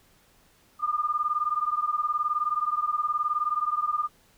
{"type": "beating tone pair", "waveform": "sine", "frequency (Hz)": [1200, 1219], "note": ["D6", "D#6"], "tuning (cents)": [37, -36], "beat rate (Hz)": 19, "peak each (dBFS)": -27, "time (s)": [0.79, 4.09], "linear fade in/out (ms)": 50, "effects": ["pink hiss -61 dBFS RMS until 4.37 s"]}